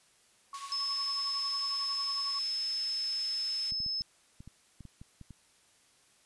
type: tone with tremolo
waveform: sine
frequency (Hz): 1108.7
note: C#6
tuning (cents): 0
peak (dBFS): -37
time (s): 0.53-2.39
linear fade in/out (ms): 2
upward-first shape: triangle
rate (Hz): 11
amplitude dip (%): 85
type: band-pass noise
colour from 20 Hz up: pink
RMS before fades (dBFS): -49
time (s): 0.54-3.71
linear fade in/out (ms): 2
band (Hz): 2600 to 10000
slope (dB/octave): 12
type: tone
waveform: sine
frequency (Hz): 5210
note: E8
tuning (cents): -21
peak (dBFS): -31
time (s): 0.72-4.02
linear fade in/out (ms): 0
type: clicks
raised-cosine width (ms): 5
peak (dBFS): -35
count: 11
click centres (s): 3.722 / 3.803 / 3.863 / 4.009 / 4.405 / 4.476 / 4.807 / 4.853 / 5.015 / 5.213 / 5.307
effects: white hiss -65 dBFS RMS until 6.25 s + resampled to 24000 Hz